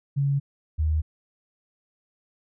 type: tone pair in turn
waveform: sine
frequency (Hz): 140 / 77.76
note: C#3 / D#2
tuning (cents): +18 / 0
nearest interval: minor seventh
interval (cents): 1018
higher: first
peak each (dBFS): -20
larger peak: neither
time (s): 0.16-0.4 / 0.78-1.02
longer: neither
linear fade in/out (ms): 20
effects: none